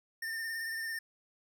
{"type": "tone with vibrato", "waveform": "square", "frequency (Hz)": 1810, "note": "A6", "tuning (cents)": 48, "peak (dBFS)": -36, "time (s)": [0.22, 0.99], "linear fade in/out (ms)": 5, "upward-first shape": "sine", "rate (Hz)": 18, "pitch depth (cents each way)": 28, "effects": []}